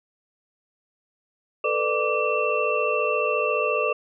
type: tone cluster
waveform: sine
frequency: 441.1 / 495.5 / 596 / 1166 / 2696 Hz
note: A4 / B4 / D5 / D6 / E7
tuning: +4 / +6 / +25 / -13 / +38 cents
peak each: -27 dBFS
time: 1.64-3.93 s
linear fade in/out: 5 ms
effects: none